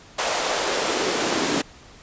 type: noise with high-pass filter sweep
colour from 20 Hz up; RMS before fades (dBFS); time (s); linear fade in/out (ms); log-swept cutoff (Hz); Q
pink; -23; 0.18-1.62; 10; 640 to 260; 1.8
effects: pink hiss -47 dBFS RMS until 2.02 s + resampled to 16000 Hz